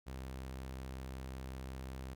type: tone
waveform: sawtooth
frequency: 65.41 Hz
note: C2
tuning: in tune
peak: -39 dBFS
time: 0.06-2.15 s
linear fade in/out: 20 ms
effects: none